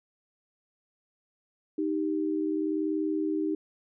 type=tone pair together; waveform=sine; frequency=311.2 / 392.1 Hz; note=D#4 / G4; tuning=0 / 0 cents; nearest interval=major third; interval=400 cents; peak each=-27 / -32 dBFS; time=1.78-3.55 s; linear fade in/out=5 ms; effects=none